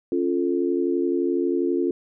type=chord; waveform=sine; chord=Db augmented; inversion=none; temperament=equal; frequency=277.2 / 349.2 / 440 Hz; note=Db4 / F4 / A4; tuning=0 / 0 / 0 cents; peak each=-25 / -22 / -28 dBFS; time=0.12-1.91 s; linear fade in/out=2 ms; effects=none